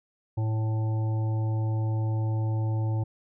harmonic tone, 110 Hz, A2, in tune, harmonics 1 / 3 / 5 / 7 / 8, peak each -24 / -38 / -43 / -45 / -44 dBFS, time 0.37-3.04 s, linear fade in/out 10 ms, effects none

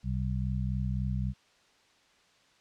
harmonic tone, 63.7 Hz, C2, 46 cents flat, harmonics 1 / 2 / 3, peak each -32 / -32 / -35 dBFS, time 0.03-1.34 s, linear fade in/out 50 ms, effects white hiss -64 dBFS RMS until 2.6 s + low-pass 5000 Hz 12 dB/octave

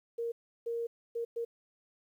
sine tone bursts at uneven times, 466.2 Hz, A#4, in tune, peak -32 dBFS, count 4, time 0.18-0.32 / 0.66-0.87 / 1.15-1.25 / 1.36-1.45 s, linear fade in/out 10 ms, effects 11-bit

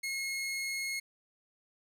sawtooth tone, 2164 Hz, C#7, 42 cents flat, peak -30 dBFS, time 0.03-1 s, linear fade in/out 10 ms, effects resampled to 32000 Hz + 11-bit

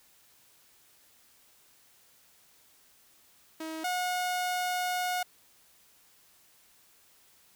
sawtooth tone pair in turn, 318.9 / 724.4 Hz, D#4 / F#5, +43 / -37 cents, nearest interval octave + major second, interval 1420 cents, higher second, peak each -32 / -25 dBFS, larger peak second, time 3.6-3.84 / 3.84-5.23 s, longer second, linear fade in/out 5 ms, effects white hiss -62 dBFS RMS until 7.55 s

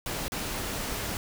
pink noise with dropouts, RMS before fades -33 dBFS, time 0.06-1.17 s, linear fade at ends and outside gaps 1 ms, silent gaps 0.281-0.32 s, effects none

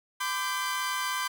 sawtooth chord, G major, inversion first, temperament equal with one note detuned, 1013.2 / 1174.7 / 1568 Hz, B5 / D6 / G6, +44 / 0 / 0 cents, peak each -28 / -31 / -30 dBFS, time 0.2-1.28 s, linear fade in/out 10 ms, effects none

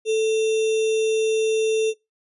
sine tone with sample-and-hold, 440 Hz, A4, in tune, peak -17 dBFS, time 0.05-1.94 s, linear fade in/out 50 ms, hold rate 3150 Hz, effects noise-tail reverb RT60 0.2 s tail -21 dB re dry + resampled to 24000 Hz

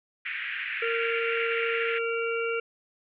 pink band-pass noise, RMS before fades -33 dBFS, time 0.25-1.99 s, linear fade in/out 10 ms, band 1600 to 2700 Hz, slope 48 dB/octave
harmonic tone, 461.2 Hz, A#4, 19 cents flat, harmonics 1 / 3 / 5 / 6, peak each -28 / -33 / -35 / -36 dBFS, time 0.82-2.6 s, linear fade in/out 5 ms
effects none

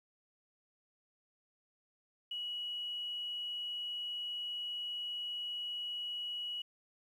sine tone with quantisation, 2925 Hz, F#7, 21 cents flat, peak -37 dBFS, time 2.31-6.62 s, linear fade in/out 5 ms, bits 11, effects none

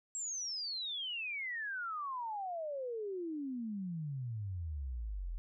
sine exponential sweep, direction down, 7700 to 39.49 Hz, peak -37 dBFS, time 0.15-5.38 s, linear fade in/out 0 ms, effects none

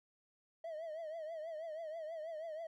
triangle tone with vibrato, 640 Hz, D#5, 49 cents sharp, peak -39 dBFS, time 0.64-2.67 s, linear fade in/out 5 ms, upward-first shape triangle, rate 6.2 Hz, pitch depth 110 cents each way, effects tanh soft clip ceiling -35 dBFS

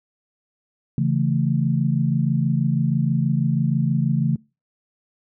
sine chord, A major, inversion first, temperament equal, 138.59 / 164.81 / 220 Hz, C#3 / E3 / A3, 0 / 0 / 0 cents, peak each -20 / -22 / -24 dBFS, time 0.98-4.36 s, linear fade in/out 2 ms, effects noise-tail reverb RT60 0.3 s tail -25 dB re dry

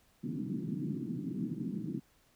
pink band-pass noise, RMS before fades -37 dBFS, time 0.23-2 s, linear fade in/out 20 ms, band 140 to 320 Hz, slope 48 dB/octave, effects pink hiss -68 dBFS RMS until 2.35 s

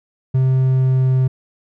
triangle tone with pitch glide, 130.81 to 129.98 Hz, C3 to C3, 0 to -11 cents, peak -10 dBFS, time 0.34-1.28 s, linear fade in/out 10 ms, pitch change -11 cents, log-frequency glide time 0.59-1.16 s, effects none

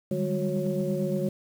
sine tone cluster, 152.2 / 193.7 / 202.4 / 364.9 / 549 Hz, D#3 / G3 / G#3 / F#4 / C#5, -38 / -20 / -44 / -24 / -17 cents, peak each -31 dBFS, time 0.11-1.29 s, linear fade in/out 5 ms, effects tanh soft clip ceiling -14 dBFS + 8-bit

